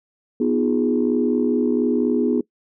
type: chord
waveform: sine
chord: F half-diminished seventh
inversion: second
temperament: equal with one note detuned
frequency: 246.9 / 311.1 / 354.1 / 415.3 Hz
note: Cb4 / Eb4 / F4 / Ab4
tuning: 0 / 0 / +24 / 0 cents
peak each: -19 / -23 / -24 / -22 dBFS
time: 0.4-2.41 s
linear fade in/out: 5 ms
effects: noise-tail reverb RT60 0.1 s tail -21 dB re dry + tanh soft clip ceiling -7 dBFS